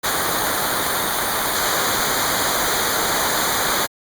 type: noise with comb filter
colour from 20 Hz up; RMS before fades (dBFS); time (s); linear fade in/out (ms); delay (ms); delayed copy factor
pink; -20; 0.03-3.87; 20; 0.37; -0.9
effects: Opus 48 kbps